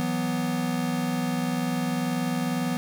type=chord; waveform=square; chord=E suspended second; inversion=none; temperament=equal; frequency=164.81 / 185 / 246.9 Hz; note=E3 / F#3 / B3; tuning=0 / 0 / 0 cents; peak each=-31 / -32 / -28 dBFS; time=0-2.77 s; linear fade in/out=0 ms; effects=none